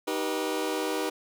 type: chord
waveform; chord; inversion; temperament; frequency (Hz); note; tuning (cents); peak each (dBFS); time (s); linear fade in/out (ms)
sawtooth; Eb augmented; none; just; 311.1 / 388.9 / 486.1; Eb4 / G4 / B4; 0 / -14 / -28; -28; 0.07-1.1; 10
effects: none